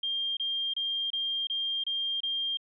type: tone bursts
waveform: sine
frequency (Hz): 3200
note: G7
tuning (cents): +35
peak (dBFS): -28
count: 7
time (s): 0.03-2.572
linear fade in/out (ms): 5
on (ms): 340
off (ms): 27
effects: none